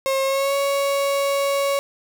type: tone with pitch glide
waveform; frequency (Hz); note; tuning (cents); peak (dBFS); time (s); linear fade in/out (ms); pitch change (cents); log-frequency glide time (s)
35% pulse; 537 to 557.5; C5 to C#5; +45 to +10; -17; 0.06-1.79; 0; +65; 0.24-0.55
effects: none